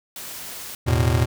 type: noise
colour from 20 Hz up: white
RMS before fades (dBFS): -35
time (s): 0.16-0.75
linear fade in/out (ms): 2
type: chord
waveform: square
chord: E suspended fourth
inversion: none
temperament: just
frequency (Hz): 82.41 / 109.88 / 123.61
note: E2 / A2 / B2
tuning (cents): 0 / -2 / +2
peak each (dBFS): -22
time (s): 0.86-1.26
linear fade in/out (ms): 20
effects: none